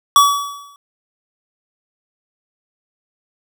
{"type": "tone with exponential decay", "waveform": "square", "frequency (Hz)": 1139, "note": "C#6", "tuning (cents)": 47, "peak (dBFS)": -5, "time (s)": [0.16, 0.76], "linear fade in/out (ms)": 1, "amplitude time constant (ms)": 130, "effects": []}